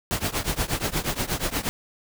pink noise with tremolo, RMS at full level -23 dBFS, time 0.11-1.69 s, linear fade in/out 0 ms, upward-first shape triangle, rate 8.4 Hz, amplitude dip 95%, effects none

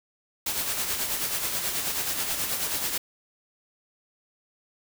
white noise with tremolo, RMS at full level -27 dBFS, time 0.46-2.98 s, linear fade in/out 5 ms, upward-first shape sine, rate 9.3 Hz, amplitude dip 45%, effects none

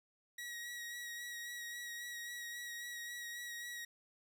sawtooth tone with vibrato, 1908 Hz, A#6, 40 cents sharp, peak -40 dBFS, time 0.38-3.85 s, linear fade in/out 5 ms, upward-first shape sine, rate 3.7 Hz, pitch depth 21 cents each way, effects none

